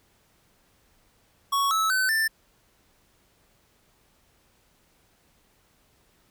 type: tone with pitch steps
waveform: square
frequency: 1113 / 1300.8 / 1520.4 / 1777 Hz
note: C#6 / E6 / F#6 / A6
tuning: +7 / -23 / +47 / +17 cents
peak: -22 dBFS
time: 1.52-2.28 s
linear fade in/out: 10 ms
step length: 190 ms
effects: pink hiss -64 dBFS RMS until 6.3 s